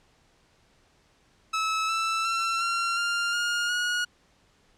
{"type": "tone with pitch steps", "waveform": "sawtooth", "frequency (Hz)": [1300, 1323.5, 1347.4, 1371.7, 1396.5, 1421.8, 1447.4], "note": ["E6", "E6", "E6", "F6", "F6", "F6", "F#6"], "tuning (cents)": [-24, 7, 38, -32, -1, 31, -39], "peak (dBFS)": -21, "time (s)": [1.53, 4.05], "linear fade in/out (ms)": 10, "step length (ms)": 360, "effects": ["pink hiss -63 dBFS RMS until 4.77 s", "low-pass 7000 Hz 12 dB/octave"]}